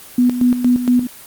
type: tone with tremolo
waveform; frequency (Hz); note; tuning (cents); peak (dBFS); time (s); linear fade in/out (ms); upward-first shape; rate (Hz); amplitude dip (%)
sine; 246.9; B3; 0; -9; 0.18-1.07; 5; square; 4.3; 65
effects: white hiss -38 dBFS RMS until 1.26 s + Opus 24 kbps